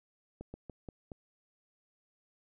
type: slowing click train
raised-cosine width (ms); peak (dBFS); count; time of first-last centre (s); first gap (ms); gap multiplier
2; -30; 5; 0.41-1.118; 130; 1.21
effects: none